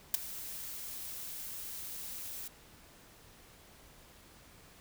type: noise with ADSR envelope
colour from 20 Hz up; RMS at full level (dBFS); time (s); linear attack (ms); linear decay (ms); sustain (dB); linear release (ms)
blue; -23; 0.14-2.48; 4; 10; -20; 5
effects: pink hiss -58 dBFS RMS until 4.8 s